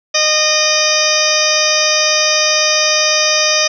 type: harmonic tone with a mistuned harmonic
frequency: 614 Hz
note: D#5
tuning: 23 cents flat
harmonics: 1 / 2 / 3 / 4 / 5 / 6 / 8 / 9 / 10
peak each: -18 / -22 / -22 / -19 / -23 / -22 / -18 / -19 / -17 dBFS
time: 0.14-3.68 s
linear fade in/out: 10 ms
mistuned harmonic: 10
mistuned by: -37 cents
effects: none